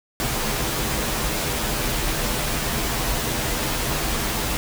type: noise with comb filter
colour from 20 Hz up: pink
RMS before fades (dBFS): -24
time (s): 0.2-4.57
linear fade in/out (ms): 0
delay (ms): 11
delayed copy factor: -0.6
effects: none